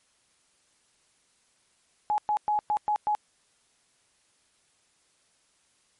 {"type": "tone bursts at uneven times", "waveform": "sine", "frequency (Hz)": 841, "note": "G#5", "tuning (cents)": 22, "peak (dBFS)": -22, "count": 6, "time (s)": [[2.1, 2.18], [2.29, 2.37], [2.48, 2.59], [2.7, 2.77], [2.88, 2.96], [3.07, 3.15]], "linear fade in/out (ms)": 0, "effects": ["white hiss -67 dBFS RMS until 5.99 s", "MP3 48 kbps"]}